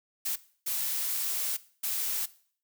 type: noise bursts at uneven times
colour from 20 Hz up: blue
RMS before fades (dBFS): -31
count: 3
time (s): 0.25-0.36 / 0.66-1.57 / 1.83-2.26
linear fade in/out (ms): 10
effects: noise-tail reverb RT60 0.5 s tail -18 dB re dry